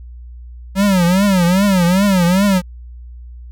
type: tone with vibrato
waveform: square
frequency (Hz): 187.1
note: F#3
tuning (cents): +20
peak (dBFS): -11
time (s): 0.75-2.62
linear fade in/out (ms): 50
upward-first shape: triangle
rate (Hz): 2.5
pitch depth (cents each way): 180
effects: added 60 Hz sine -31 dBFS peak until 3.51 s